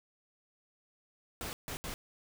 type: noise bursts at uneven times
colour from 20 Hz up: pink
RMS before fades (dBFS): -40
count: 3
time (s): 1.41-1.53 / 1.68-1.77 / 1.84-1.94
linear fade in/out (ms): 0
effects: none